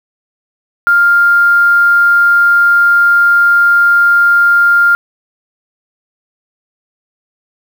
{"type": "tone with quantisation", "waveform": "sine", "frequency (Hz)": 1400, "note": "F6", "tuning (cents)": 4, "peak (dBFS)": -5, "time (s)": [0.87, 4.95], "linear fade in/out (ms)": 0, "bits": 5, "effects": []}